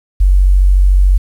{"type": "tone", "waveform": "sine", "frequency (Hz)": 46.92, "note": "F#1", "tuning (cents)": 25, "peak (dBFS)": -5, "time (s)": [0.2, 1.18], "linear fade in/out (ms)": 10, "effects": ["7-bit"]}